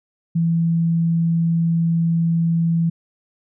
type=tone; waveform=sine; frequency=166.5 Hz; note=E3; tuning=18 cents sharp; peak=-15 dBFS; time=0.35-2.9 s; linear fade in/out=10 ms; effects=none

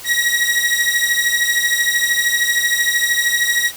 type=beating tone pair; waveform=sawtooth; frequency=1900 / 1913 Hz; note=A#6 / A#6; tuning=+33 / +44 cents; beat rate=13 Hz; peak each=-14 dBFS; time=0.04-3.72 s; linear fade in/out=50 ms; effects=white hiss -35 dBFS RMS until 3.76 s

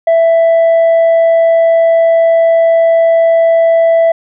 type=tone with tanh clipping; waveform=sine; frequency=662 Hz; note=E5; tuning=7 cents sharp; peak=-6 dBFS; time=0.07-4.12 s; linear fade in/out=5 ms; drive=2 dB; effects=none

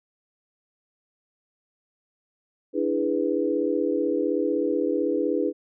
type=chord; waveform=sine; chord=E dominant seventh; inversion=third; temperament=equal with one note detuned; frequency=293.7 / 329.6 / 412.7 / 493.9 Hz; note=D4 / E4 / G#4 / B4; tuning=0 / 0 / -11 / 0 cents; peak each=-27 dBFS; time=2.73-5.53 s; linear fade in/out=50 ms; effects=none

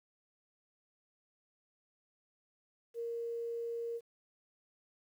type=tone with quantisation; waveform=sine; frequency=466.2 Hz; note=A#4; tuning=in tune; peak=-36 dBFS; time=2.94-4.01 s; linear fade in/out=50 ms; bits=11; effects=none

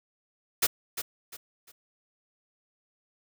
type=noise with echo; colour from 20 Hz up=white; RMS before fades=-23 dBFS; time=0.62-0.67 s; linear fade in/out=10 ms; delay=350 ms; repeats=3; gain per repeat=-10 dB; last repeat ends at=1.72 s; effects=none

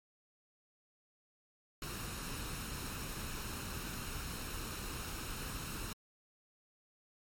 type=noise with comb filter; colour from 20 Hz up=pink; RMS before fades=-42 dBFS; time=1.82-5.93 s; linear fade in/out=2 ms; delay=0.74 ms; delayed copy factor=+0.5; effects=MP3 64 kbps

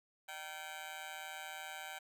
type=tone with amplitude modulation; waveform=15% pulse; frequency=771 Hz; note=G5; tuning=29 cents flat; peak=-34 dBFS; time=0.28-1.99 s; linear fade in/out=10 ms; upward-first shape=sine; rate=163 Hz; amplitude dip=90%; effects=none

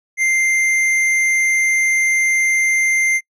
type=tone with hard clipping; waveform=sine; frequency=2093 Hz; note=C7; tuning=in tune; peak=-15 dBFS; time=0.17-3.21 s; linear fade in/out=50 ms; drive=9 dB; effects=noise-tail reverb RT60 0.1 s tail -26 dB re dry

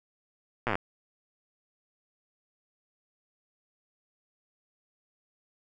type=slowing click train; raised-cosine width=0.5 ms; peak=-13 dBFS; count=10; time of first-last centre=0.67-0.755 s; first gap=8 ms; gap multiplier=1.04; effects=none

